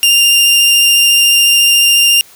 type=tone with vibrato; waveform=sawtooth; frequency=2794 Hz; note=F7; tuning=in tune; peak=-3 dBFS; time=0.03-2.21 s; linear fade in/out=0 ms; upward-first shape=triangle; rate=14 Hz; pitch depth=11 cents each way; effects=white hiss -41 dBFS RMS until 2.35 s